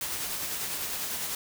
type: noise with tremolo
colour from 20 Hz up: white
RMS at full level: -32 dBFS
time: 0.01-1.35 s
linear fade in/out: 2 ms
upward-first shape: sine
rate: 10 Hz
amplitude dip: 30%
effects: none